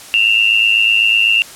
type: tone pair together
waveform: sine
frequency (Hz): 2692 / 2800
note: E7 / F7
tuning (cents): +36 / +4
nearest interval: minor second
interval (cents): 68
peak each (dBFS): -12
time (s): 0.14-1.42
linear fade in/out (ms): 0
effects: white hiss -35 dBFS RMS until 1.55 s + low-pass 11000 Hz 12 dB/octave